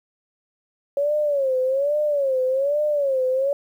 sine tone with vibrato, 555 Hz, C#5, 2 cents sharp, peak -18 dBFS, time 0.97-3.53 s, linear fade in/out 2 ms, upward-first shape sine, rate 1.2 Hz, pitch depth 140 cents each way, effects 9-bit

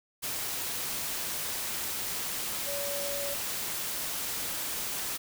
sine tone in noise, 567 Hz, C#5, 39 cents sharp, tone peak -35 dBFS, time 2.66-3.35 s, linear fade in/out 20 ms, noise white, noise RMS -34 dBFS, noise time 0.22-5.18 s, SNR -4 dB, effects none

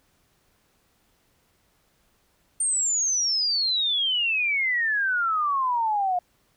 sine exponential sweep, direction down, 8870 to 705 Hz, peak -21 dBFS, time 2.6-6.19 s, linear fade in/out 5 ms, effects pink hiss -66 dBFS RMS until 6.56 s

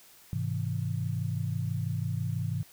sine chord, Ab augmented, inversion none, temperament just, 103.83 / 129.78 / 162.23 Hz, Ab2 / C3 / E3, 0 / -14 / -27 cents, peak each -32 / -33 / -34 dBFS, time 0.33-2.63 s, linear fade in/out 0 ms, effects white hiss -56 dBFS RMS until 2.72 s

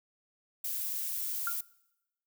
violet noise, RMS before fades -35 dBFS, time 0.64-1.61 s, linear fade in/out 5 ms
sine tone with exponential decay, 1396.9 Hz, F6, in tune, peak -27 dBFS, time 1.47-1.56 s, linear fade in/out 2 ms, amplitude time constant 19 ms
effects noise-tail reverb RT60 0.9 s tail -22 dB re dry

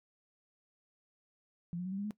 sine tone with pitch steps, 172.3 / 179.41 / 186.81 / 194.52 / 202.5 / 210.9 Hz, F3 / F3 / F#3 / G3 / G#3 / G#3, -23 / +47 / +17 / -13 / -43 / +27 cents, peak -35 dBFS, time 1.73-2.108 s, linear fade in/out 0 ms, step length 63 ms, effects noise-tail reverb RT60 0.1 s tail -17 dB re dry

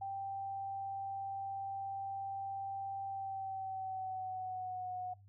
sine tone with pitch glide, 784 to 731.5 Hz, G5 to F#5, 0 to -20 cents, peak -38 dBFS, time 0.01-5.14 s, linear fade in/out 10 ms, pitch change -120 cents, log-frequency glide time 3.06-4.94 s, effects noise-tail reverb RT60 0.2 s tail -22 dB re dry + added 99 Hz sine -57 dBFS peak until 5.28 s

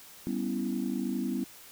sine chord, C# half-diminished seventh, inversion second, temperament equal, 196 / 246.9 / 277.2 / 329.6 Hz, G3 / B3 / C#4 / E4, 0 / 0 / 0 / 0 cents, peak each -34 / -32 / -35 / -36 dBFS, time 0.27-1.44 s, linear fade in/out 0 ms, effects tanh soft clip ceiling -20 dBFS + white hiss -51 dBFS RMS until 1.71 s

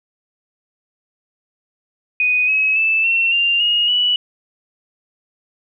sine tone with pitch steps, 2489 / 2560 / 2634 / 2710 / 2787 / 2867 / 2950 Hz, D#7 / D#7 / E7 / E7 / F7 / F7 / F#7, 0 / +49 / -2 / +47 / -4 / +45 / -6 cents, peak -13 dBFS, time 2.2-4.16 s, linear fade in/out 2 ms, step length 280 ms, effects none

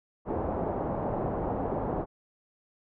white low-pass noise, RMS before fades -31 dBFS, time 0.25-2.06 s, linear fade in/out 50 ms, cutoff 800 Hz, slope 24 dB/octave, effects none

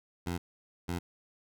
15% pulse tone bursts at uneven times, 87.1 Hz, F2, 4 cents flat, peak -26 dBFS, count 2, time 0.26-0.38 / 0.88-0.99 s, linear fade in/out 10 ms, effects none

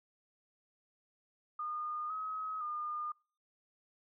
sine tone with pitch steps, 1221 / 1273 / 1214 Hz, D#6 / D#6 / D#6, -33 / +39 / -43 cents, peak -36 dBFS, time 1.59-3.12 s, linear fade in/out 5 ms, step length 510 ms, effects noise-tail reverb RT60 0.4 s tail -26 dB re dry

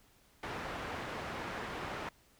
white low-pass noise, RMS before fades -41 dBFS, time 0.43-2.09 s, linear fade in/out 2 ms, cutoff 1500 Hz, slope 12 dB/octave, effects pink hiss -66 dBFS RMS until 2.39 s

